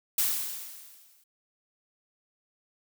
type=noise with exponential decay; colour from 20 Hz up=blue; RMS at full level=-24 dBFS; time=0.18-1.24 s; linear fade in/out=5 ms; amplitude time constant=230 ms; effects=none

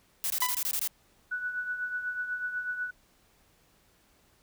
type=noise bursts; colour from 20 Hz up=blue; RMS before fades=-30 dBFS; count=8; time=0.24-0.875 s; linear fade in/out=0 ms; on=61 ms; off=21 ms
type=tone with exponential decay; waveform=sawtooth; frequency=997 Hz; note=B5; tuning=16 cents sharp; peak=-20 dBFS; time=0.42-0.65 s; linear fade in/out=1 ms; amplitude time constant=49 ms
type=tone with tremolo; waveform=sine; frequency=1480 Hz; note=F#6; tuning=in tune; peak=-28 dBFS; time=1.31-2.91 s; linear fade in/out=10 ms; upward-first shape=triangle; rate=8.1 Hz; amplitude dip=65%
effects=pink hiss -65 dBFS RMS until 4.42 s

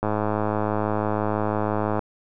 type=click train; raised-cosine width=1 ms; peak=-10 dBFS; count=209; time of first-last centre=0.03-1.992 s; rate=106 Hz; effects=none

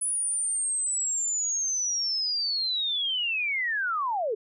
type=linear sweep; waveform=sine; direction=down; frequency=9956 to 397.5 Hz; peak=-25 dBFS; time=0.01-4.35 s; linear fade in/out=10 ms; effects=none

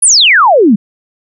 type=exponential sweep; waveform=sine; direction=down; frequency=10740 to 188.1 Hz; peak=-3 dBFS; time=0.02-0.76 s; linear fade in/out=10 ms; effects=none

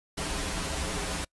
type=noise with comb filter; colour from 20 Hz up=pink; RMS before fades=-32 dBFS; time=0.17-1.25 s; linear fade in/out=10 ms; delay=8.4 ms; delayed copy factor=-1; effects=noise-tail reverb RT60 0.1 s tail -25 dB re dry + resampled to 24000 Hz

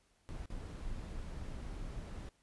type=noise with dropouts; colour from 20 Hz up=brown; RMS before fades=-43 dBFS; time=0.29-2.29 s; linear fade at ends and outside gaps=0 ms; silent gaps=0.457-0.502 s; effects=pink hiss -73 dBFS RMS until 2.42 s + resampled to 24000 Hz

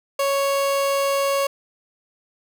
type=tone; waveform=30% pulse; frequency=554.4 Hz; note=C#5; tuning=in tune; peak=-16 dBFS; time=0.19-1.47 s; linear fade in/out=5 ms; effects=none

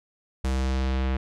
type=tone with low-pass filter sweep; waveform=square; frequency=65.5 Hz; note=C2; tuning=2 cents sharp; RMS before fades=-25 dBFS; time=0.44-1.17 s; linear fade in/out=5 ms; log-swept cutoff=9100 to 2600 Hz; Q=1.1; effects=none

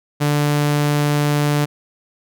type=tone; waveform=sawtooth; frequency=146.83 Hz; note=D3; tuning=in tune; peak=-11 dBFS; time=0.2-1.66 s; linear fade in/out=20 ms; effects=none

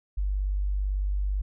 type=tone; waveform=sine; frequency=49 Hz; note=G1; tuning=in tune; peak=-24 dBFS; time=0.17-1.42 s; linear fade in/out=10 ms; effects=none

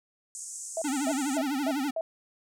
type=band-pass noise; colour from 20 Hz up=white; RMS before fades=-40 dBFS; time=0.35-1.37 s; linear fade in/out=0 ms; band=6500 to 8600 Hz; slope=48 dB/octave
type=tone bursts; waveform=sine; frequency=651 Hz; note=E5; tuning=22 cents flat; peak=-27 dBFS; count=5; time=0.77-2.01 s; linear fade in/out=2 ms; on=48 ms; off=250 ms
type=tone with vibrato; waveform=square; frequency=277.2 Hz; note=C#4; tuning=in tune; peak=-28 dBFS; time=0.84-1.91 s; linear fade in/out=10 ms; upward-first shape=sine; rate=12 Hz; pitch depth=140 cents each way
effects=none

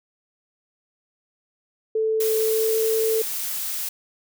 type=tone with pitch glide; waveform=sine; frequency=440 to 443.8 Hz; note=A4 to A4; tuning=0 to +15 cents; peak=-19 dBFS; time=1.95-3.22 s; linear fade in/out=5 ms; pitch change=+15 cents; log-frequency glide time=2.45-2.79 s
type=noise; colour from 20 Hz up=blue; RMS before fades=-28 dBFS; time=2.2-3.89 s; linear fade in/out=5 ms
effects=none

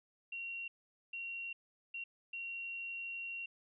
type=tone bursts at uneven times; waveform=sine; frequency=2746 Hz; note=F7; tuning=30 cents flat; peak=-40 dBFS; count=4; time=0.32-0.68 / 1.13-1.53 / 1.94-2.04 / 2.33-3.46 s; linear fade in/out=5 ms; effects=none

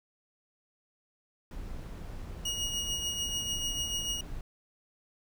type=noise; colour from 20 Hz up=brown; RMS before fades=-41 dBFS; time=1.51-4.41 s; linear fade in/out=2 ms
type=tone with tremolo; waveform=25% pulse; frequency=2882 Hz; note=F#7; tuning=46 cents flat; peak=-26 dBFS; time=2.45-4.21 s; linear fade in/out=5 ms; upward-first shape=triangle; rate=6.8 Hz; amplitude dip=50%
effects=none

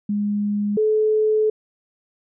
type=tone pair in turn; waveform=sine; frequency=206.1 / 431.3 Hz; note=G#3 / A4; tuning=-13 / -35 cents; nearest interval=octave + minor second; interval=1278 cents; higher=second; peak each=-19 / -15 dBFS; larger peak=second; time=0.09-0.77 / 0.77-1.5 s; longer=second; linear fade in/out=5 ms; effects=none

